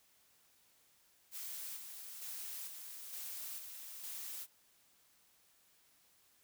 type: noise with tremolo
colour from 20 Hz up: blue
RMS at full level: -45 dBFS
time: 1.31-4.47 s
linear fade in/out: 50 ms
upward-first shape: square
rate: 1.1 Hz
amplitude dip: 40%
effects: white hiss -70 dBFS RMS until 6.43 s